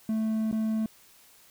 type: tone with dropouts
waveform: triangle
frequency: 219.6 Hz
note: A3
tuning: 3 cents flat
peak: -23 dBFS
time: 0.09-0.86 s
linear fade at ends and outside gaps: 2 ms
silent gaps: 0.514-0.526 s
effects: white hiss -57 dBFS RMS until 1.5 s